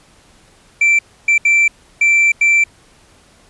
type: tone bursts at uneven times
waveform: triangle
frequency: 2342 Hz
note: D7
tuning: 5 cents flat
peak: -7 dBFS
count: 5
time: 0.81-0.99 / 1.28-1.38 / 1.45-1.68 / 2.01-2.32 / 2.41-2.64 s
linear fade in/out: 5 ms
effects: pink hiss -49 dBFS RMS until 3.49 s + resampled to 24000 Hz

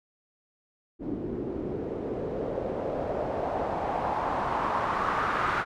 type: noise with low-pass filter sweep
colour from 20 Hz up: white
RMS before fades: -30 dBFS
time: 0.99-5.65 s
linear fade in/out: 50 ms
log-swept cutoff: 300 to 1400 Hz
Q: 2.9
effects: none

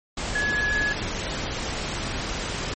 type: tone in noise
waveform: sine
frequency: 1692 Hz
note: G#6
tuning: 32 cents sharp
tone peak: -22 dBFS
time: 0.35-0.93 s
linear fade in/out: 5 ms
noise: pink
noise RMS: -29 dBFS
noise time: 0.17-2.74 s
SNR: +4 dB
effects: MP3 32 kbps

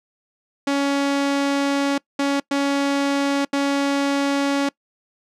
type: tone bursts at uneven times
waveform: sawtooth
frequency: 280 Hz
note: C#4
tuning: 18 cents sharp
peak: -14 dBFS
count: 4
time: 0.67-1.98 / 2.19-2.4 / 2.51-3.45 / 3.53-4.69 s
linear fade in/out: 5 ms
effects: noise-tail reverb RT60 0.1 s tail -23 dB re dry + low-pass 7000 Hz 12 dB/octave

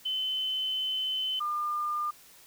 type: tone pair in turn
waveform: sine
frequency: 3048 / 1203.7 Hz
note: G7 / D6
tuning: -49 / +42 cents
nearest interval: octave + major third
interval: 1609 cents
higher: first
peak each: -28 dBFS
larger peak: neither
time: 0.05-1.4 / 1.4-2.11 s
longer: first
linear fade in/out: 10 ms
effects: white hiss -55 dBFS RMS until 2.46 s

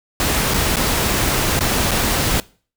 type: noise with dropouts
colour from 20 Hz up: pink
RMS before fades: -18 dBFS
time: 0.2-2.4 s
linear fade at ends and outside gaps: 1 ms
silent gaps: 0.538-0.542 / 0.759-0.768 / 1.592-1.607 / 1.91-1.915 s
effects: noise-tail reverb RT60 0.4 s tail -22 dB re dry

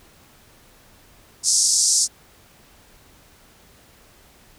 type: band-pass noise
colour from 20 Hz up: pink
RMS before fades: -18 dBFS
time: 1.43-2.08 s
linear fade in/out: 50 ms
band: 5000 to 9100 Hz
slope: 48 dB/octave
effects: pink hiss -52 dBFS RMS until 4.58 s

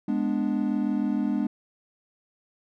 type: chord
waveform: triangle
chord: G# diminished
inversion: none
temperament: equal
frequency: 207.7 / 246.9 / 293.7 Hz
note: G#3 / B3 / D4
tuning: 0 / 0 / 0 cents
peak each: -25 / -26 / -26 dBFS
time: 0.08-1.47 s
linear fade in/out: 5 ms
effects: none

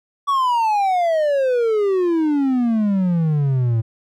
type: exponential sweep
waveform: triangle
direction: down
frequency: 1143 to 110 Hz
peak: -13 dBFS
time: 0.27-3.82 s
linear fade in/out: 20 ms
effects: none

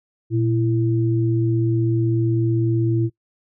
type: tone pair together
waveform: sine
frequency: 118 / 333.8 Hz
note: A#2 / E4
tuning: +22 / +22 cents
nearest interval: octave + tritone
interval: 1800 cents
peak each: -18 / -21 dBFS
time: 0.3-3.1 s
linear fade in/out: 50 ms
effects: noise-tail reverb RT60 0.1 s tail -21 dB re dry

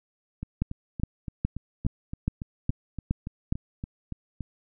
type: two click trains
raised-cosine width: 5 ms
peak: -21 / -12 dBFS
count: 15 / 8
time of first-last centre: 0.43-4.407 / 0.62-3.525 s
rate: 3.52 / 2.41 Hz
effects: none

